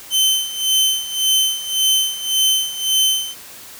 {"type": "tone with tremolo", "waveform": "sawtooth", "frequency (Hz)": 3075, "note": "G7", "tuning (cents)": -34, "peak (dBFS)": -9, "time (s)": [0.1, 3.35], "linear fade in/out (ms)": 50, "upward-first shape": "sine", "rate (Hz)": 1.8, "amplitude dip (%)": 80, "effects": ["white hiss -38 dBFS RMS until 3.79 s"]}